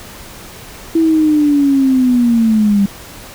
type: linear sweep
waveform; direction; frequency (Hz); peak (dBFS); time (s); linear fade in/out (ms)
sine; down; 329.6 to 196.4; -8; 0.95-2.86; 5
effects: pink hiss -34 dBFS RMS until 3.34 s